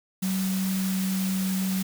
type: tone in noise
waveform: sine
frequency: 189.6 Hz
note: F#3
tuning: 43 cents sharp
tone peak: -24 dBFS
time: 0.22-1.83 s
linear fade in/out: 10 ms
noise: white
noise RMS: -35 dBFS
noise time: 0.22-1.83 s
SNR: +8 dB
effects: none